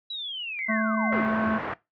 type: linear sweep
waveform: sine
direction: down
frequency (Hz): 3947 to 215.7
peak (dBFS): -31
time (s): 0.1-1.23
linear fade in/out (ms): 5
type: tone with tremolo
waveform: sine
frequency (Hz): 2070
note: C7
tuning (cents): -19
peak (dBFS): -29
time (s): 0.59-1.25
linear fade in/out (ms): 0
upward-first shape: sine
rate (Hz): 2.4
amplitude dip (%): 75
type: harmonic tone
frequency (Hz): 219.2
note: A3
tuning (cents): -6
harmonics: 1 / 3 / 5 / 7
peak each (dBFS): -25 / -30 / -32 / -33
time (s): 0.68-1.59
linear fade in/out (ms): 20
type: low-pass noise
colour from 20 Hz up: white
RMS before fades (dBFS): -32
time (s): 1.12-1.74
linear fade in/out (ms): 5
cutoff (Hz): 1700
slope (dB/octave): 24
effects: noise-tail reverb RT60 0.2 s tail -19 dB re dry + high-pass 80 Hz 12 dB/octave